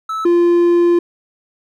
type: tone pair in turn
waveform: triangle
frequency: 1307 / 346.2 Hz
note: E6 / F4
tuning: -15 / -15 cents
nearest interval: octave + major seventh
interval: 2300 cents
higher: first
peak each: -17 / -7 dBFS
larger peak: second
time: 0.09-0.25 / 0.25-0.99 s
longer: second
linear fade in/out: 5 ms
effects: none